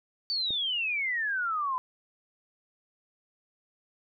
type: exponential sweep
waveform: sine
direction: down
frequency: 4609 to 1000 Hz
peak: -27 dBFS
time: 0.3-1.78 s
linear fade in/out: 0 ms
type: click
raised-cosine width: 2 ms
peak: -29 dBFS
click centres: 0.506 s
effects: none